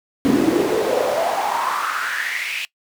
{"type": "noise with high-pass filter sweep", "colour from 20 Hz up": "brown", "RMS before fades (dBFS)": -20, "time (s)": [0.25, 2.65], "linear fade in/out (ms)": 0, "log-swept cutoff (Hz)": [250, 2700], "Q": 5.8, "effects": ["noise-tail reverb RT60 0.1 s tail -21 dB re dry"]}